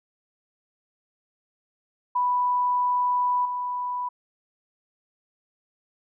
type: tone with level steps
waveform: sine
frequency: 987.8 Hz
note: B5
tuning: in tune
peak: -20 / -26 dBFS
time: 2.15-4.09 s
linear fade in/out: 10 ms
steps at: 3.45 s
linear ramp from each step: 5 ms
effects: none